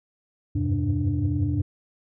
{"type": "tone cluster", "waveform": "sine", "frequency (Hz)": [83.7, 95.1, 100.8, 129.2, 294.2], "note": ["E2", "F#2", "G2", "C3", "D4"], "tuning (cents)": [27, 48, 49, -21, 3], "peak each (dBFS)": -27, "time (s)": [0.55, 1.62], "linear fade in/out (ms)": 10, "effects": ["tanh soft clip ceiling -14 dBFS"]}